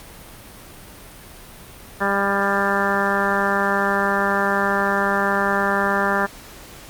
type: harmonic tone with a mistuned harmonic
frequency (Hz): 198.9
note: G3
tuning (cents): +25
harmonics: 1 / 2 / 3 / 4 / 5 / 6 / 7 / 8 / 9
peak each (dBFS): -26 / -26 / -26 / -26 / -26 / -26 / -26 / -26 / -26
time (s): 2-6.27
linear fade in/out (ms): 20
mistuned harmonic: 9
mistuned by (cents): -22
effects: pink hiss -41 dBFS RMS until 6.89 s + Opus 48 kbps